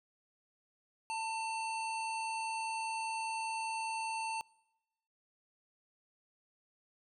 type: harmonic tone with a mistuned harmonic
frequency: 895 Hz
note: A5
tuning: 29 cents sharp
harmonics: 1 / 3 / 5 / 7 / 9 / 10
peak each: -36 / -42 / -49 / -56 / -58 / -49 dBFS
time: 1.1-4.41 s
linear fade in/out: 0 ms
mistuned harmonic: 9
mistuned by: +40 cents
effects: noise-tail reverb RT60 1.0 s tail -26 dB re dry